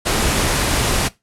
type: low-pass noise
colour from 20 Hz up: pink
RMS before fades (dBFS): -18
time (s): 0.05-1.09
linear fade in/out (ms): 20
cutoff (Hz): 12000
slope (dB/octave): 48
effects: noise-tail reverb RT60 0.2 s tail -19 dB re dry